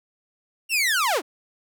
sawtooth linear sweep, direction down, 2824 to 244.8 Hz, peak -16 dBFS, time 0.69-1.22 s, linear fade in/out 50 ms, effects none

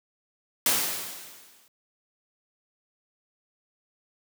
white noise with exponential decay, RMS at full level -21 dBFS, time 0.66-1.68 s, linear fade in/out 2 ms, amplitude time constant 220 ms, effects high-pass 150 Hz 12 dB/octave

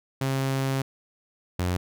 sawtooth tone pair in turn, 134.5 / 89.77 Hz, C3 / F2, +48 / +48 cents, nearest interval perfect fifth, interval 700 cents, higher first, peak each -20 dBFS, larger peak neither, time 0.21-0.82 / 1.59-1.77 s, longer first, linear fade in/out 5 ms, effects none

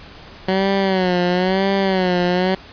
15% pulse tone with vibrato, 186.6 Hz, F#3, 15 cents sharp, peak -9 dBFS, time 0.48-2.55 s, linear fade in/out 5 ms, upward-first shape sine, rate 1 Hz, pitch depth 88 cents each way, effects pink hiss -40 dBFS RMS until 2.72 s + resampled to 11025 Hz

